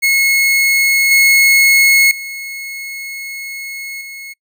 40% pulse tone with level steps, 2177 Hz, C#7, 32 cents flat, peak -9 / -6 / -23 / -27 dBFS, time 0.02-4.34 s, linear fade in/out 20 ms, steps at 1.11 / 2.11 / 4.01 s, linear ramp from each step 2 ms, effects noise-tail reverb RT60 0.1 s tail -26 dB re dry

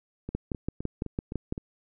two click trains, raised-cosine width 3 ms, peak -16 / -22 dBFS, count 8 / 6, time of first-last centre 0.35-1.524 / 0.29-1.579 s, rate 5.96 / 3.88 Hz, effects none

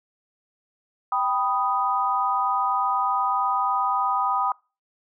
sine chord, G augmented, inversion none, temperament equal, 784 / 987.8 / 1244.5 Hz, G5 / B5 / D#6, 0 / 0 / 0 cents, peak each -26 / -25 / -24 dBFS, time 1.12-4.52 s, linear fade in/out 2 ms, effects noise-tail reverb RT60 0.3 s tail -24 dB re dry

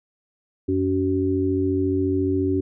harmonic tone, 94.3 Hz, F#2, 33 cents sharp, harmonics 1 / 3 / 4, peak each -26 / -22 / -23 dBFS, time 0.68-2.61 s, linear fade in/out 10 ms, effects none

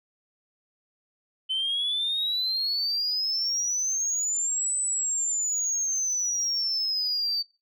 sine exponential two-way sweep, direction up then down, 3050 to 8070 to 4577 Hz, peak -23 dBFS, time 1.49-7.43 s, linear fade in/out 20 ms, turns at 4.77 s, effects noise-tail reverb RT60 0.3 s tail -23 dB re dry + tanh soft clip ceiling -21 dBFS

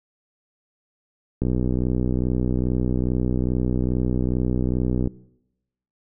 click train, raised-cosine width 3 ms, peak -10 dBFS, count 229, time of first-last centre 1.42-5.074 s, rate 62.4 Hz, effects noise-tail reverb RT60 0.9 s tail -22 dB re dry

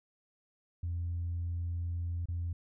sine tone with dropouts, 85.9 Hz, F2, 28 cents flat, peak -31 dBFS, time 0.83-2.53 s, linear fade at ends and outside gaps 5 ms, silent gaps 2.257-2.285 s, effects tanh soft clip ceiling -29 dBFS

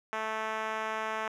5% pulse tone with band-pass filter, 218.9 Hz, A3, 9 cents flat, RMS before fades -34 dBFS, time 0.13-1.28 s, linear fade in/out 0 ms, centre 930 Hz, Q 0.81, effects none

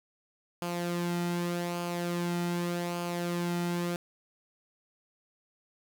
sawtooth tone with flanger, 173.9 Hz, F3, 7 cents flat, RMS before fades -32 dBFS, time 0.62-3.96 s, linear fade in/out 0 ms, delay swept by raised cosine 0.52 to 1.82 ms, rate 0.84 Hz, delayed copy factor -0.5, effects none

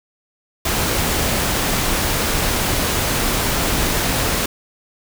pink noise, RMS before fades -19 dBFS, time 0.65-4.46 s, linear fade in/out 5 ms, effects none

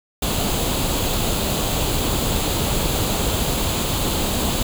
pink noise with comb filter, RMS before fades -21 dBFS, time 0.22-4.63 s, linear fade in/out 5 ms, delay 0.27 ms, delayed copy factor +0.55, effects none

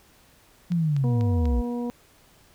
sine linear sweep, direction down, 178.7 to 53 Hz, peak -20 dBFS, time 0.7-1.62 s, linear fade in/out 20 ms
click train, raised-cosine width 0.2 ms, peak -24 dBFS, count 4, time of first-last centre 0.72-1.455 s, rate 4.08 Hz
harmonic tone, 240.8 Hz, B3, 44 cents flat, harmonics 1 / 2 / 3 / 4, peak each -27 / -33 / -42 / -42 dBFS, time 1.04-1.9 s, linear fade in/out 0 ms
effects pink hiss -57 dBFS RMS until 2.54 s

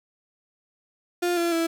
35% pulse tone with pitch steps, 351.5 / 341.1 / 331 Hz, F4 / F4 / E4, +11 / -41 / +7 cents, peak -20 dBFS, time 1.22-1.67 s, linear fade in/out 10 ms, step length 150 ms, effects none

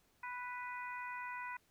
harmonic tone, 493.9 Hz, B4, in tune, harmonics 2 / 3 / 4 / 5, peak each -44 / -48 / -48 / -51 dBFS, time 0.23-1.57 s, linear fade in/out 5 ms, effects pink hiss -73 dBFS RMS until 1.7 s

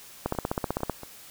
two click trains, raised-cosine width 1 ms, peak -12 / -24 dBFS, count 11 / 4, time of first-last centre 0.26-0.897 / 0.35-1.033 s, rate 15.7 / 4.39 Hz, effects white hiss -48 dBFS RMS until 1.3 s

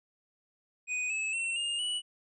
square tone with pitch steps, 2489 / 2596 / 2708 / 2825 / 2946 Hz, D#7 / E7 / E7 / F7 / F#7, 0 / -27 / +46 / +19 / -8 cents, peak -31 dBFS, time 0.87-2.02 s, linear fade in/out 50 ms, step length 230 ms, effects resampled to 24000 Hz

